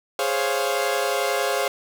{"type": "chord", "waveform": "sawtooth", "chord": "Db major seventh", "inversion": "second", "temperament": "equal", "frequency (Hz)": [415.3, 523.3, 554.4, 698.5], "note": ["Ab4", "C5", "Db5", "F5"], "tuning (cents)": [0, 0, 0, 0], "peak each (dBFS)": -23, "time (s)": [0.19, 1.68], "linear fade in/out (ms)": 2, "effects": []}